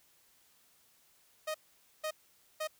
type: tone bursts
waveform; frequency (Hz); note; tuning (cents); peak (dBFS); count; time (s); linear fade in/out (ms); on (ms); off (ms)
sawtooth; 622.3; D#5; 0; -30; 3; 1.47-2.675; 10; 75; 490
effects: white hiss -67 dBFS RMS until 2.79 s